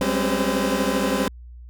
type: tone cluster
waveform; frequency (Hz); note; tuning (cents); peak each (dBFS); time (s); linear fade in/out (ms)
25% pulse; 191 / 205.9 / 261.3 / 273.8 / 510; G3 / G#3 / C4 / C#4 / C5; -45 / -15 / -2 / -21 / -44; -23; 0.01-1.28; 2
effects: added 60 Hz sine -38 dBFS peak until 1.69 s